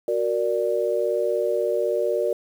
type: chord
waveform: sine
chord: Gb augmented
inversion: none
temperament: equal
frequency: 370 / 466.2 / 587.3 Hz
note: Gb4 / Bb4 / D5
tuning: 0 / 0 / 0 cents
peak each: -26 / -24 / -24 dBFS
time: 0.08-2.33 s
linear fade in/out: 2 ms
effects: 8-bit

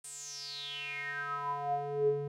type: tone with band-pass filter sweep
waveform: square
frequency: 143.2 Hz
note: D3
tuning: 43 cents flat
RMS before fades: -36 dBFS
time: 0.04-2.28 s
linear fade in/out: 5 ms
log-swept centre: 8900 to 310 Hz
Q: 8.9
effects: none

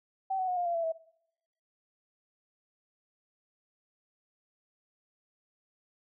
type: tone with pitch steps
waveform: sine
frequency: 768 / 747 / 726.6 / 706.7 / 687.4 / 668.6 / 650.3 Hz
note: G5 / F#5 / F#5 / F5 / F5 / E5 / E5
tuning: -36 / +16 / -32 / +20 / -28 / +24 / -24 cents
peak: -28 dBFS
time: 0.3-0.923 s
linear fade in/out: 10 ms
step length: 89 ms
effects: noise-tail reverb RT60 0.8 s tail -23 dB re dry

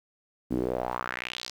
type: tone with band-pass filter sweep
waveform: sawtooth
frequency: 61.74 Hz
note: B1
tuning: in tune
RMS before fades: -32 dBFS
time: 0.5-1.51 s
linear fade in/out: 20 ms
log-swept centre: 260 to 5300 Hz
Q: 3.4
effects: 9-bit

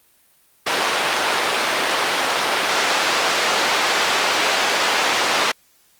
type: band-pass noise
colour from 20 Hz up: pink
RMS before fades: -19 dBFS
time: 0.66-5.52 s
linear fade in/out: 10 ms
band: 600 to 4800 Hz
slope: 12 dB/octave
effects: white hiss -57 dBFS RMS until 5.99 s + Opus 32 kbps

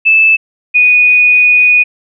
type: tone pair in turn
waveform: sine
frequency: 2627 / 2474 Hz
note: E7 / D#7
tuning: -7 / -10 cents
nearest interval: minor second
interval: 103 cents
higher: first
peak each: -4 dBFS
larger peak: neither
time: 0.05-0.37 / 0.74-1.84 s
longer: second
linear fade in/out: 20 ms
effects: none

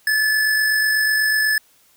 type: tone with amplitude modulation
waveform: square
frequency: 1731 Hz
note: A6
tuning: 29 cents flat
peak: -15 dBFS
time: 0.07-1.58 s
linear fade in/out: 2 ms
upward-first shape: sine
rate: 48.1 Hz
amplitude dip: 30%
effects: white hiss -56 dBFS RMS until 1.96 s

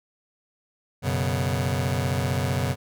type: chord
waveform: sawtooth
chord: F# suspended fourth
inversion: none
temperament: just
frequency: 92.5 / 123.33 / 138.75 Hz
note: F#2 / B2 / C#3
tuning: 0 / -2 / +2 cents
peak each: -23 dBFS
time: 1.02-2.76 s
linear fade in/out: 50 ms
effects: none

